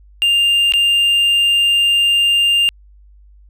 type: tone with dropouts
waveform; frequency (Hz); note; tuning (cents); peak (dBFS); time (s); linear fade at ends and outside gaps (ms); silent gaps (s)
triangle; 2800; F7; +4; -9; 0.22-2.69; 0; 0.722-0.737
effects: added 50 Hz sine -42 dBFS peak until 3.49 s